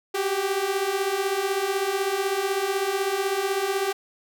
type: beating tone pair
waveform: sawtooth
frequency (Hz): 380 / 396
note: F#4 / G4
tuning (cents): +46 / +18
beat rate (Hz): 16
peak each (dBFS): -24 / -21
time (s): 0.14-3.93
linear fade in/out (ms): 10
effects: none